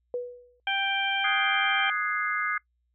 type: tone with exponential decay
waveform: sine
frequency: 490 Hz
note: B4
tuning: 14 cents flat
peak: -25 dBFS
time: 0.14-0.6 s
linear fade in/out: 1 ms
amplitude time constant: 100 ms
type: harmonic tone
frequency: 786 Hz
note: G5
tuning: 4 cents sharp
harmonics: 1 / 2 / 3 / 4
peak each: -30 / -30 / -30 / -30 dBFS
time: 0.67-1.9 s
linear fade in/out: 2 ms
type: chord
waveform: sine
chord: Ab dominant seventh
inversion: second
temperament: equal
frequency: 1244.5 / 1480 / 1661.2 / 2093 Hz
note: Eb6 / Gb6 / Ab6 / C7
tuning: 0 / 0 / 0 / 0 cents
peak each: -30 / -33 / -31 / -31 dBFS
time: 1.24-2.58 s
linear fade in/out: 5 ms
effects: noise-tail reverb RT60 0.1 s tail -21 dB re dry + added 60 Hz sine -70 dBFS peak until 2.94 s